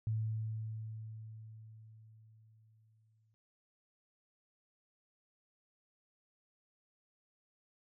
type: tone with exponential decay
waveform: sine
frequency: 110 Hz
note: A2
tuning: in tune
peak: -31 dBFS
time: 0.07-3.34 s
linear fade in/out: 0 ms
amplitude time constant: 710 ms
effects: none